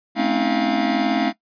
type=tone cluster; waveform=square; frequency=215.2 / 257.7 / 276.3 / 319 / 698 Hz; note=A3 / C4 / C#4 / D#4 / F5; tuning=-38 / -26 / -6 / +43 / -1 cents; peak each=-25 dBFS; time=0.15-1.33 s; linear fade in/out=50 ms; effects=noise-tail reverb RT60 0.1 s tail -17 dB re dry + resampled to 11025 Hz